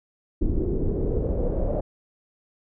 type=noise with low-pass filter sweep; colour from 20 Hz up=brown; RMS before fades=-24 dBFS; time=0.41-1.81 s; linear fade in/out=10 ms; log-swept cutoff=330 to 600 Hz; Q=4.6; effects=none